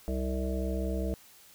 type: harmonic tone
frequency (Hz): 64.8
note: C2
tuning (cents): -16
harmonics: 1 / 3 / 5 / 7 / 9 / 10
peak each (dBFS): -31 / -36 / -38 / -39 / -41 / -41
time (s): 0.08-1.14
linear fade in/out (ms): 0
effects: white hiss -56 dBFS RMS until 1.54 s